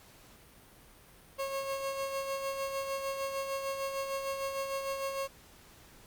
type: tone with tremolo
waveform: 30% pulse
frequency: 545 Hz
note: C#5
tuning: 29 cents flat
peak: -29 dBFS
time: 1.38-5.28 s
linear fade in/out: 20 ms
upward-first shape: sine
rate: 6.6 Hz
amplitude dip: 45%
effects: pink hiss -57 dBFS RMS until 6.06 s + Opus 48 kbps